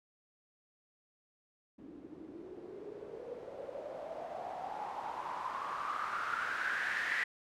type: noise with low-pass filter sweep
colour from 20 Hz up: blue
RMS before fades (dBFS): -40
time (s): 1.78-7.24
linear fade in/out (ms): 10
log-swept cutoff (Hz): 280 to 1900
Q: 7.3
effects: none